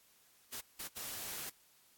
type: noise bursts at uneven times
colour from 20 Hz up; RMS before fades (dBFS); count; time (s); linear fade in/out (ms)
white; -43; 3; 0.52-0.61 / 0.79-0.88 / 0.96-1.5; 10
effects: white hiss -67 dBFS RMS until 1.97 s + AAC 64 kbps